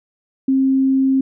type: tone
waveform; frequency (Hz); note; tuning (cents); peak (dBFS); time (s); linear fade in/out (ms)
sine; 266.7; C4; +33; -12; 0.48-1.21; 5
effects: none